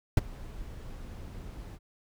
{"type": "noise with ADSR envelope", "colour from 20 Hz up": "brown", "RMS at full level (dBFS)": -19, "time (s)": [0.17, 1.79], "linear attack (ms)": 4, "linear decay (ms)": 22, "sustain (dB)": -23, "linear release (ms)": 44, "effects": []}